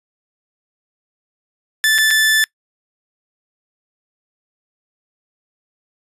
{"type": "tone with dropouts", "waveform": "sawtooth", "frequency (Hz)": 1753, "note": "A6", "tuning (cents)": -7, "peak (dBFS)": -8, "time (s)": [1.84, 2.44], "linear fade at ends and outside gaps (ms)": 0, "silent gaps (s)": [[1.981, 1.985], [2.106, 2.11]], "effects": ["noise-tail reverb RT60 0.1 s tail -24 dB re dry", "resampled to 32000 Hz"]}